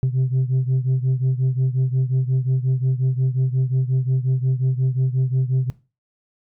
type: beating tone pair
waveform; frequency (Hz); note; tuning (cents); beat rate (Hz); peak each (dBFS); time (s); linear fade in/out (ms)
sine; 128.4 / 134; C3 / C3; -32 / +42; 5.6; -17 / -19; 0.03-5.7; 0
effects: noise-tail reverb RT60 0.3 s tail -19 dB re dry + tanh soft clip ceiling -14 dBFS